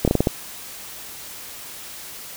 slowing click train, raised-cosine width 2 ms, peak -3 dBFS, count 6, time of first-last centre 0.05-0.272 s, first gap 27 ms, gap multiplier 1.25, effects white hiss -37 dBFS RMS until 2.36 s

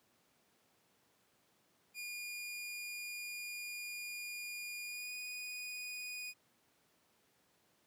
sawtooth tone with pitch glide, 2430 to 2471 Hz, D#7 to D#7, -42 to -13 cents, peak -39 dBFS, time 1.94-6.34 s, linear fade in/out 50 ms, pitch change +29 cents, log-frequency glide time 4.84-5.14 s, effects pink hiss -73 dBFS RMS until 7.86 s + high-pass 150 Hz 12 dB/octave

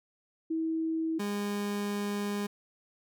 sine / 30% pulse tone pair in turn, 322.9 / 204.3 Hz, E4 / G#3, -36 / -28 cents, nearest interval minor sixth, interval 792 cents, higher first, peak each -28 dBFS, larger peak neither, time 0.5-1.19 / 1.19-2.47 s, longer second, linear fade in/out 10 ms, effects none

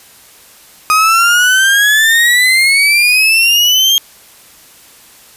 35% pulse exponential sweep, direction up, 1244.5 to 3237 Hz, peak -5 dBFS, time 0.9-3.98 s, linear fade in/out 0 ms, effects white hiss -41 dBFS RMS until 5.36 s + resampled to 32000 Hz

